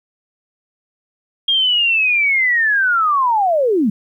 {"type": "linear sweep", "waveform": "sine", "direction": "down", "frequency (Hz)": [3253, 190], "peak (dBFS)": -12, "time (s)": [1.48, 3.9], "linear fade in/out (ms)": 5, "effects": ["9-bit"]}